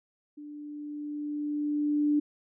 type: tone with level ramp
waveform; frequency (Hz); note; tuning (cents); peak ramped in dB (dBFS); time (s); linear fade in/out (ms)
sine; 295.3; D4; +10; -41 to -21; 0.37-2.2; 10
effects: none

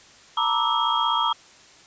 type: tone cluster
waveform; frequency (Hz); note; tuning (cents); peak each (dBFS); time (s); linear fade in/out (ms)
sine; 905 / 961 / 1178 / 1304 / 3255; A5 / B5 / D6 / E6 / G#7; +48 / -48 / +5 / -19 / -36; -26; 0.37-1.33; 5
effects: white hiss -50 dBFS RMS until 1.86 s + resampled to 16000 Hz

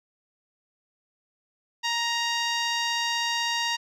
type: tone with low-pass filter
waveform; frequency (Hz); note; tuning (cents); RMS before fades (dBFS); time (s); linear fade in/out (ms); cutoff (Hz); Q
10% pulse; 936; A#5; +7; -27; 1.83-3.77; 20; 6800; 0.77
effects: none

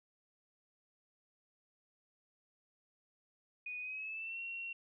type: tone with pitch glide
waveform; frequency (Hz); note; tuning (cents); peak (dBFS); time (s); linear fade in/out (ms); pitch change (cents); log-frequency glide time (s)
sine; 2477 to 2733; D#7 to F7; -8 to -38; -40; 3.66-4.73; 5; +170; 3.79-4.4
effects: none

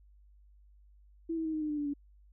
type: tone with pitch steps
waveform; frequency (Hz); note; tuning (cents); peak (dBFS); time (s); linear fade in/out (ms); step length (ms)
sine; 329.6 / 323 / 316.5 / 310.2 / 304 / 297.9 / 291.9 / 286.1; E4 / E4 / D#4 / D#4 / D#4 / D4 / D4 / D4; 0 / -35 / +30 / -5 / -40 / +25 / -10 / -45; -31; 1.29-1.938; 10; 81
effects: added 50 Hz sine -57 dBFS peak until 2.32 s

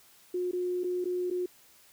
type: tone with dropouts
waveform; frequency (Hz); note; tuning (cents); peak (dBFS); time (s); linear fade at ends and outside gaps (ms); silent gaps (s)
sine; 359.9; F#4; -48; -28; 0.34-1.46; 5; 0.513-0.531 / 0.836-0.842 / 1.044-1.054 / 1.302-1.31
effects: white hiss -59 dBFS RMS until 1.92 s

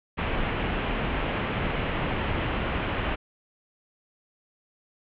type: low-pass noise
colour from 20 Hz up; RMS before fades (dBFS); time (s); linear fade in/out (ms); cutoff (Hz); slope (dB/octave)
pink; -28; 0.17-3.16; 20; 3100; 48
effects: none

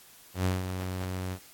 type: tone with ADSR envelope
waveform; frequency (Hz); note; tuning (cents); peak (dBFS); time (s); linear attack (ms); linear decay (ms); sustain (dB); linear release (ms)
sawtooth; 92.5; F#2; 0; -20; 0.34-1.39; 110; 170; -8; 65
effects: white hiss -54 dBFS RMS until 1.53 s + AAC 64 kbps

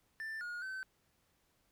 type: tone with pitch steps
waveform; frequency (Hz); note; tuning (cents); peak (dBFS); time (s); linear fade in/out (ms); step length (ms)
triangle; 1776 / 1436 / 1533; A6 / F6 / G6; +16 / +48 / -39; -38; 0.2-0.83; 0; 210
effects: pink hiss -75 dBFS RMS until 1.71 s

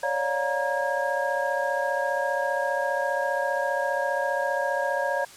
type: tone cluster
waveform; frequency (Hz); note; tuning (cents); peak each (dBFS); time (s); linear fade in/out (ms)
sine; 552 / 587 / 708 / 941 / 1634; C#5 / D5 / F5 / A#5 / G#6; -7 / -1 / +23 / +16 / -29; -28 / -30 / -32 / -30 / -30; 0.03-5.25; 5
effects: white hiss -47 dBFS RMS until 5.36 s + low-pass 10000 Hz 12 dB/octave

